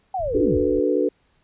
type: linear sweep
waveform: sine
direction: down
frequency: 788 to 55 Hz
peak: -22 dBFS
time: 0.14-0.58 s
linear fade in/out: 5 ms
type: low-pass noise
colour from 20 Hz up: pink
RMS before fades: -34 dBFS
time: 0.19-0.8 s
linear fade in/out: 5 ms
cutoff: 140 Hz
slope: 48 dB/octave
type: chord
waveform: sine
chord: B minor seventh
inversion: first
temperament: equal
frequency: 293.7 / 370 / 440 / 493.9 Hz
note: D4 / F#4 / A4 / B4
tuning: 0 / 0 / 0 / 0 cents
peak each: -23 dBFS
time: 0.34-1.09 s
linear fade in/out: 10 ms
effects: pink hiss -64 dBFS RMS until 1.43 s + resampled to 8000 Hz